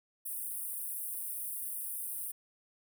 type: high-pass noise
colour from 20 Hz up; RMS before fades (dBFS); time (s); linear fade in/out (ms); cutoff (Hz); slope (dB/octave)
pink; -39; 0.25-2.32; 10; 8900; 96
effects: none